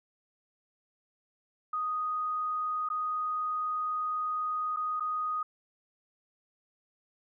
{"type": "tone with dropouts", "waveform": "sine", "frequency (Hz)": 1244, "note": "D#6", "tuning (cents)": -1, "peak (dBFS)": -29, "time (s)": [1.73, 5.43], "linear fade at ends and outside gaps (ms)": 5, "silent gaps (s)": [[2.889, 2.9], [4.763, 4.769], [4.998, 5.005]], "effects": []}